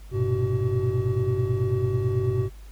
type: tone cluster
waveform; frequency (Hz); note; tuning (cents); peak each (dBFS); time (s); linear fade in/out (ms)
triangle; 98.7 / 116.6 / 125.8 / 379.5; G2 / A#2 / B2 / F#4; +12 / +1 / +32 / +44; -25; 0.11-2.5; 50
effects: added 50 Hz sine -40 dBFS peak until 2.71 s + pink hiss -55 dBFS RMS until 2.71 s